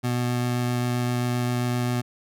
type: tone with vibrato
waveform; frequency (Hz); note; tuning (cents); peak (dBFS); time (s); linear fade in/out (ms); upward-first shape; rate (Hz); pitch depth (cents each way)
25% pulse; 122.6; B2; -12; -19; 0.03-2.02; 20; sine; 7.6; 8
effects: none